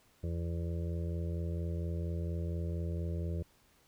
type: harmonic tone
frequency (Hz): 84.3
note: E2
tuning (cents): +39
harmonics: 1 / 2 / 4 / 5 / 6 / 7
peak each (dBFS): -34 / -40 / -46 / -48 / -50 / -51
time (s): 0.23-3.43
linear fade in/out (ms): 10
effects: pink hiss -67 dBFS RMS until 3.87 s